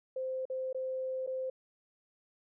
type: tone with dropouts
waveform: sine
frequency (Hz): 520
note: C5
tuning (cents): -11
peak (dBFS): -33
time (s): 0.16-1.5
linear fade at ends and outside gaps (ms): 5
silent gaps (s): 0.454-0.499 / 0.729-0.746 / 1.265-1.273
effects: none